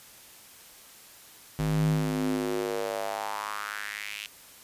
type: tone with high-pass filter sweep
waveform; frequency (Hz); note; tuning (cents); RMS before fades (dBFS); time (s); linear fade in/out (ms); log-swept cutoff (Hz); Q
square; 51.91; G#1; 0; -30; 1.59-4.26; 0; 110 to 2800; 3.6
effects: white hiss -51 dBFS RMS until 4.63 s + resampled to 32000 Hz